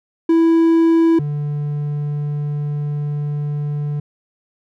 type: tone pair in turn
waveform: triangle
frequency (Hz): 329.6 / 146.82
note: E4 / D3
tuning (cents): 0 / 0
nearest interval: octave + major second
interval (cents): 1400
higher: first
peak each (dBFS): -8 / -17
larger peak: first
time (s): 0.29-1.19 / 1.19-4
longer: second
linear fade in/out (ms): 5
effects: none